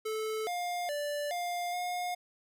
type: tone with pitch steps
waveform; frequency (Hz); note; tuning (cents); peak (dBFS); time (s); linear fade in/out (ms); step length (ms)
square; 436 / 707 / 585 / 704 / 715; A4 / F5 / D5 / F5 / F5; -16 / +21 / -7 / +14 / +41; -33; 0.05-2.15; 10; 420
effects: none